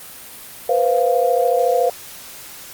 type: tone cluster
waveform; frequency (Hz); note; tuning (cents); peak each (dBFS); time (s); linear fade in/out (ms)
sine; 486.3 / 520 / 696; B4 / C5 / F5; -27 / -11 / -6; -18; 0.69-1.9; 5
effects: white hiss -37 dBFS RMS until 2.73 s + Opus 32 kbps